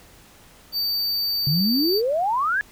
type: tone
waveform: square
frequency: 4607 Hz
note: D8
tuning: 34 cents flat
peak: -22 dBFS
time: 0.72-2.02 s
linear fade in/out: 50 ms
type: exponential sweep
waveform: sine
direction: up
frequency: 138 to 1719 Hz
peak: -19 dBFS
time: 1.47-2.61 s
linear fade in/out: 0 ms
effects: pink hiss -50 dBFS RMS until 2.71 s